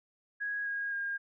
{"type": "tone with pitch steps", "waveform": "sine", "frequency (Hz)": [1656, 1636, 1616.3], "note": ["G#6", "G#6", "G#6"], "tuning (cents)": [-5, -26, -47], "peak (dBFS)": -32, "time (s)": [0.4, 1.18], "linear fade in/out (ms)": 20, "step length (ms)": 260, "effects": []}